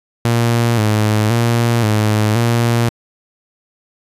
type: tone with vibrato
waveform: sawtooth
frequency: 112.2 Hz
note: A2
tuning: 34 cents sharp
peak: -8 dBFS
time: 0.25-2.89 s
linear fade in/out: 0 ms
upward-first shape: square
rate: 0.95 Hz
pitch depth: 79 cents each way
effects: resampled to 32000 Hz